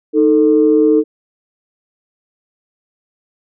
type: tone pair together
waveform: sine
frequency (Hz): 311.1 / 442.9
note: D#4 / A4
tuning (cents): 0 / +11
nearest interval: tritone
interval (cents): 611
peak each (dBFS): -10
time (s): 0.13-1.04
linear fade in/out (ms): 50
effects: tanh soft clip ceiling 0 dBFS